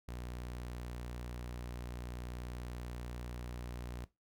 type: tone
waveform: sawtooth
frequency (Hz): 60.5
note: B1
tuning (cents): -35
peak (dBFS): -38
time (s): 0.08-4.05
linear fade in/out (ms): 5
effects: noise-tail reverb RT60 0.2 s tail -17 dB re dry